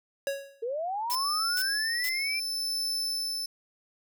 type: tone with exponential decay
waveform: square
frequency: 554.4 Hz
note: C#5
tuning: in tune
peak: -26 dBFS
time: 0.27-0.64 s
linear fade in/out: 1 ms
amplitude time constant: 80 ms
type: linear sweep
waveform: sine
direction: up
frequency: 440 to 2378 Hz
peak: -29 dBFS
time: 0.62-2.4 s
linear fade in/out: 10 ms
type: noise bursts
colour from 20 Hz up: blue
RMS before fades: -34 dBFS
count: 3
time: 1.1-2.09 s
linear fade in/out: 0 ms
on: 50 ms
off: 420 ms
type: tone with tremolo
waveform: 40% pulse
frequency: 5274 Hz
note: E8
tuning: in tune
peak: -27 dBFS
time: 1.11-3.46 s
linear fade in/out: 5 ms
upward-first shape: sine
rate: 0.7 Hz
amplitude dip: 35%
effects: none